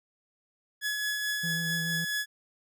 sawtooth tone with tremolo, 1695 Hz, G#6, 35 cents sharp, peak -24 dBFS, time 0.81-2.26 s, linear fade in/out 50 ms, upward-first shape triangle, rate 4.6 Hz, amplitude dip 35%
triangle tone with vibrato, 164.81 Hz, E3, in tune, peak -31 dBFS, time 1.43-2.05 s, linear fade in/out 10 ms, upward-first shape triangle, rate 7 Hz, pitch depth 35 cents each way
effects none

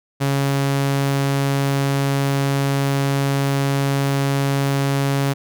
sawtooth tone, 138.59 Hz, C#3, in tune, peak -13 dBFS, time 0.2-5.34 s, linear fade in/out 20 ms, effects none

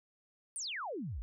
sine exponential sweep, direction down, 9850 to 46.43 Hz, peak -37 dBFS, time 0.56-1.22 s, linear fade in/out 0 ms, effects none

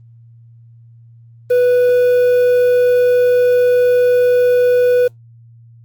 triangle tone with quantisation, 493.6 Hz, B4, 1 cent flat, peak -7 dBFS, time 1.5-5.08 s, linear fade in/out 10 ms, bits 6, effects added 116 Hz sine -40 dBFS peak until 5.84 s + Opus 24 kbps

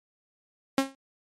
sawtooth tone with exponential decay, 270 Hz, C#4, 45 cents flat, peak -14 dBFS, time 0.78-0.95 s, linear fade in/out 2 ms, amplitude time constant 36 ms, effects low-pass 12000 Hz 12 dB/octave + MP3 64 kbps

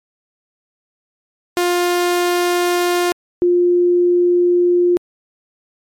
sawtooth / sine tone pair in turn, 352.8 / 352.8 Hz, F4 / F4, +18 / +18 cents, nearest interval unison, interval 0 cents, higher neither, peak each -10 dBFS, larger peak neither, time 1.57-3.12 / 3.42-4.97 s, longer neither, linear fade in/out 0 ms, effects MP3 64 kbps

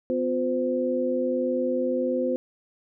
sine tone cluster, 252.6 / 354.1 / 514 Hz, B3 / F4 / C5, +39 / +24 / -31 cents, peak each -27 / -30 / -25 dBFS, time 0.1-2.36 s, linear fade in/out 0 ms, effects none

